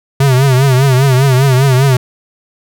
square tone with vibrato, 132.6 Hz, C3, 23 cents sharp, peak -7 dBFS, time 0.2-1.97 s, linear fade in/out 5 ms, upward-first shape triangle, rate 5 Hz, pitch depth 120 cents each way, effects none

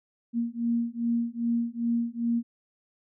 sine beating tone pair, 233.1 / 235.6 Hz, A#3 / A#3, 0 / +19 cents, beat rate 2.5 Hz, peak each -28 dBFS, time 0.33-2.43 s, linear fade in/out 50 ms, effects none

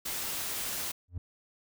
white noise, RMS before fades -35 dBFS, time 0.05-0.92 s, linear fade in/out 10 ms
triangle tone with exponential growth, 87.8 Hz, F2, 10 cents sharp, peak -27 dBFS, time 1.08-1.18 s, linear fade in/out 5 ms, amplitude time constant 20 ms
effects none

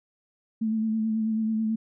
sine tone with vibrato, 220.2 Hz, A3, 2 cents sharp, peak -23 dBFS, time 0.61-1.76 s, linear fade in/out 10 ms, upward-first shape sine, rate 9.2 Hz, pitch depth 28 cents each way, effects none

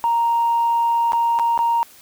sine tone with dropouts, 932.3 Hz, A#5, in tune, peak -14 dBFS, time 0.04-1.83 s, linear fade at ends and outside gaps 0 ms, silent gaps 1.121-1.132 / 1.389-1.396 / 1.577-1.59 s, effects tanh soft clip ceiling -11 dBFS + white hiss -47 dBFS RMS until 2.01 s

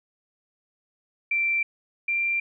sine tone pair in turn, 2349 / 2369 Hz, D7 / D7, 0 / +14 cents, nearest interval unison, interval 14 cents, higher second, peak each -21 / -22 dBFS, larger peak first, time 1.31-1.63 / 2.08-2.4 s, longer neither, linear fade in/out 5 ms, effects none

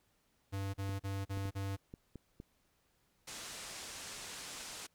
square tone bursts, 98 Hz, G2, in tune, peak -37 dBFS, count 5, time 0.52-1.768 s, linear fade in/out 20 ms, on 220 ms, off 37 ms
clicks, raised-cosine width 3 ms, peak -34 dBFS, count 6, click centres 0.893 / 1.373 / 1.455 / 1.939 / 2.157 / 2.401 s
white low-pass noise, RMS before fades -47 dBFS, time 3.27-4.87 s, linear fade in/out 10 ms, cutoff 8800 Hz, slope 24 dB/octave
effects pink hiss -75 dBFS RMS until 4.94 s

